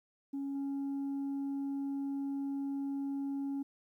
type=tone with level steps; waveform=sine; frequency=277.2 Hz; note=C#4; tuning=in tune; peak=-33 / -31 dBFS; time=0.33-3.63 s; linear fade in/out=10 ms; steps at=0.55 s; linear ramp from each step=2 ms; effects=tanh soft clip ceiling -33 dBFS + 12-bit